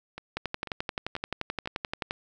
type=two click trains; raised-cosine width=0.3 ms; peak=-22 / -14 dBFS; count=4 / 21; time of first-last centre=0.18-1.658 / 0.37-2.109 s; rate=2.03 / 11.5 Hz; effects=none